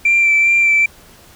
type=tone with vibrato; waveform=sine; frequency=2349 Hz; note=D7; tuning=in tune; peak=-8 dBFS; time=0.05-0.86 s; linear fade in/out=5 ms; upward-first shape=sine; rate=2.5 Hz; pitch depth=18 cents each way; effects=tanh soft clip ceiling -6 dBFS + pink hiss -44 dBFS RMS until 1.35 s